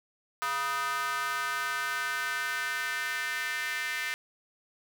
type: tone with high-pass filter sweep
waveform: square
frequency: 138.59 Hz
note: C#3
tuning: in tune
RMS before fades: -32 dBFS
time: 0.42-4.14 s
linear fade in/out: 0 ms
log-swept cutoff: 1200 to 1900 Hz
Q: 3.7
effects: none